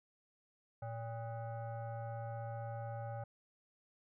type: tone with frequency modulation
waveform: sine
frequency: 114.5 Hz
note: A#2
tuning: 31 cents flat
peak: -40 dBFS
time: 0.82-3.24 s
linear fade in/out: 5 ms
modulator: 686 Hz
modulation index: 0.99
effects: none